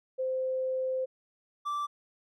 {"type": "tone pair in turn", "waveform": ["sine", "triangle"], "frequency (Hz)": [519, 1168.8], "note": ["C5", "D6"], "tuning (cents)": [-14, -9], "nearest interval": "octave + major second", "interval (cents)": 1405, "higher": "second", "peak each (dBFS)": -28, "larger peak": "neither", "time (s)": [[0.18, 1.06], [1.65, 1.87]], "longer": "first", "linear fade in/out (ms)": 20, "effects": []}